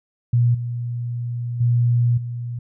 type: tone with level steps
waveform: sine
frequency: 120 Hz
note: B2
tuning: 49 cents flat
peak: -13 / -23 / -14 / -25 dBFS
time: 0.33-2.59 s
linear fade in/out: 5 ms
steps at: 0.54 / 1.6 / 2.17 s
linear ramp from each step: 10 ms
effects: none